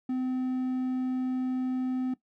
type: tone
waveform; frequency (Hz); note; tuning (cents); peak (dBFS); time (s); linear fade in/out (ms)
triangle; 256.2; C4; -36; -25; 0.09-2.14; 5
effects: noise-tail reverb RT60 0.1 s tail -17 dB re dry